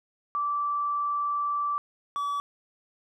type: tone pair in turn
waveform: sine / triangle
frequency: 1164 / 1146 Hz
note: D6 / D6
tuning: -16 / -43 cents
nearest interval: unison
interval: 27 cents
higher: first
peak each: -25 / -25 dBFS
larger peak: neither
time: 0.35-1.78 / 2.16-2.4 s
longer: first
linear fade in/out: 0 ms
effects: none